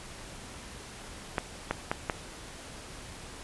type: clicks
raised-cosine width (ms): 0.5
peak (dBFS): -12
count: 4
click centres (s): 1.382 / 1.71 / 1.915 / 2.098
effects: pink hiss -45 dBFS RMS until 3.43 s + resampled to 24000 Hz